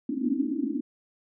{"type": "band-pass noise", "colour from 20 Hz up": "white", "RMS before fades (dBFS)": -28, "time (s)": [0.09, 0.81], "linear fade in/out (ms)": 5, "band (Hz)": [230, 320], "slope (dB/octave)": 96, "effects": []}